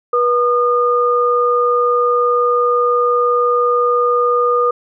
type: tone pair together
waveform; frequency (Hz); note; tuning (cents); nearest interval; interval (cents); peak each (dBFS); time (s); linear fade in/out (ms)
sine; 485.1 / 1219; B4 / D#6; -31 / -36; octave + major third; 1595; -14; 0.13-4.71; 5
effects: none